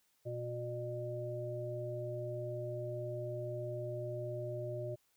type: harmonic tone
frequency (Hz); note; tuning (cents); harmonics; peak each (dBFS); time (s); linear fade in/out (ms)
120.8; B2; -38; 1 / 3 / 5; -41 / -44 / -41; 0.25-4.96; 20
effects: white hiss -75 dBFS RMS until 5.16 s